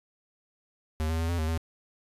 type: tone with pitch steps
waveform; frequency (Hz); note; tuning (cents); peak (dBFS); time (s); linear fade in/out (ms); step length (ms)
square; 78.3 / 81.1 / 82.3 / 86 / 78.8 / 81.6; D#2 / E2 / E2 / F2 / D#2 / E2; +11 / -28 / -2 / -26 / +23 / -17; -27; 1-1.576; 0; 96
effects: resampled to 32000 Hz